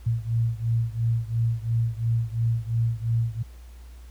sine beating tone pair, 114.2 / 117.1 Hz, A#2 / A#2, -35 / +8 cents, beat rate 2.9 Hz, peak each -24 / -26 dBFS, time 0.06-3.43 s, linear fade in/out 10 ms, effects added 60 Hz sine -41 dBFS peak until 4.1 s + pink hiss -57 dBFS RMS until 4.1 s

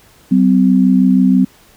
sine tone pair together, 190 / 256.2 Hz, F#3 / C4, +46 / -36 cents, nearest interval perfect fourth, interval 518 cents, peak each -10 dBFS, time 0.31-1.45 s, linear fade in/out 10 ms, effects pink hiss -47 dBFS RMS until 1.76 s

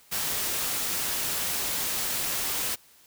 white noise, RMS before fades -29 dBFS, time 0.11-2.76 s, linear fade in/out 20 ms, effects white hiss -57 dBFS RMS until 3.06 s

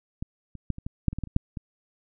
clicks, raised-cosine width 5 ms, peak -19 / -28 / -14 / -26 / -20 / -8 / -22 / -19 / -17 / -30 / -7 / -21 dBFS, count 12, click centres 0.225 / 0.553 / 0.703 / 0.784 / 0.865 / 1.083 / 1.13 / 1.186 / 1.237 / 1.273 / 1.364 / 1.572 s, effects none

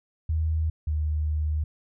sine tone pair in turn, 79.3 / 76.46 Hz, D#2 / D#2, +33 / -30 cents, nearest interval minor second, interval 63 cents, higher first, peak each -22 / -23 dBFS, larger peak first, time 0.29-0.7 / 0.87-1.64 s, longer second, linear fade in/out 5 ms, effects none

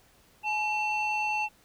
sine tone pair together, 849 / 2695 Hz, G#5 / E7, +38 / +38 cents, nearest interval octave + minor sixth, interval 2000 cents, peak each -27 / -27 dBFS, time 0.43-1.49 s, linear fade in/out 50 ms, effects tanh soft clip ceiling -23 dBFS + pink hiss -61 dBFS RMS until 1.64 s

